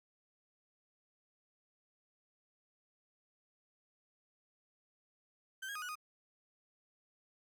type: tone with pitch steps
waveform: 35% pulse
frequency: 1549 / 1636 / 1242 / 1464 / 1240 Hz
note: G6 / G#6 / D#6 / F#6 / D#6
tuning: -21 / -26 / -3 / -19 / -6 cents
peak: -39 dBFS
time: 5.62-5.955 s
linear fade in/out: 10 ms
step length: 67 ms
effects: none